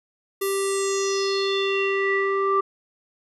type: tone with low-pass filter sweep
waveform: square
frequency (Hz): 392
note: G4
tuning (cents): 0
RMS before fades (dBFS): -23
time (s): 0.41-2.61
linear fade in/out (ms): 10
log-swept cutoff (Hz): 12000 to 1200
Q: 5.1
effects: none